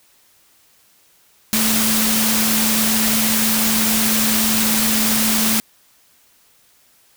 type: tone in noise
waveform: sine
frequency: 219.6 Hz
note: A3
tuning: 3 cents flat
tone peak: -20 dBFS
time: 1.53-5.6 s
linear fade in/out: 0 ms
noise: white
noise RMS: -18 dBFS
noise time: 1.53-5.6 s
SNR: -5 dB
effects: white hiss -55 dBFS RMS until 7.16 s